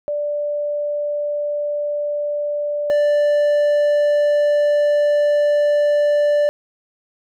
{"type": "tone pair in turn", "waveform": ["sine", "triangle"], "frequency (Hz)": [587.3, 587.3], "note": ["D5", "D5"], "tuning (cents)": [0, 0], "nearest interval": "unison", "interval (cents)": 0, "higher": "neither", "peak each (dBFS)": [-19, -11], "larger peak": "second", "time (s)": [[0.08, 2.9], [2.9, 6.49]], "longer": "second", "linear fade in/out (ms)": 0, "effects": []}